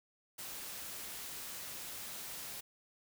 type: noise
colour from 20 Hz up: white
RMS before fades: -45 dBFS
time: 0.38-2.61 s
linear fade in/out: 10 ms
effects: none